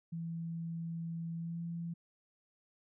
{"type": "tone with pitch glide", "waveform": "sine", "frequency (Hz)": [166.2, 168.81], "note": ["E3", "E3"], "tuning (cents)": [15, 41], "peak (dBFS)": -37, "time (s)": [0.12, 1.94], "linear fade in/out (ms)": 10, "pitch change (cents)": 26, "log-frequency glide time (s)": [1.35, 1.61], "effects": []}